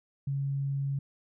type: tone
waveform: sine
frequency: 138.59 Hz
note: C#3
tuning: in tune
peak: -28 dBFS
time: 0.27-0.99 s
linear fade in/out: 5 ms
effects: none